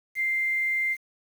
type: tone with quantisation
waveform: sine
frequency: 2093 Hz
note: C7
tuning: in tune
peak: -23 dBFS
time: 0.15-0.97 s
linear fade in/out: 50 ms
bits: 8
effects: none